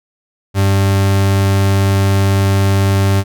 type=tone; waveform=40% pulse; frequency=98 Hz; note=G2; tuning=in tune; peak=-9 dBFS; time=0.54-3.24 s; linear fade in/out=50 ms; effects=none